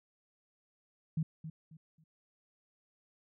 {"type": "tone with echo", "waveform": "sine", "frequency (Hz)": 158.8, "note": "D#3", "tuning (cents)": 36, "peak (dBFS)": -29, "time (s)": [1.17, 1.23], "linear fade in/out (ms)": 5, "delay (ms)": 270, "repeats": 3, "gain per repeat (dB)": -11, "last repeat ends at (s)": 2.04, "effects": []}